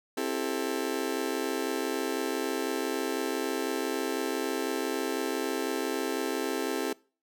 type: chord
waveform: 35% pulse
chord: A minor seventh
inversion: first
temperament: just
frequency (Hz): 264 / 330 / 396 / 440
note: C4 / E4 / G4 / A4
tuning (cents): +16 / +2 / +18 / 0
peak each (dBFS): -33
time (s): 0.17-6.93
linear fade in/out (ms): 5
effects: noise-tail reverb RT60 0.4 s tail -24 dB re dry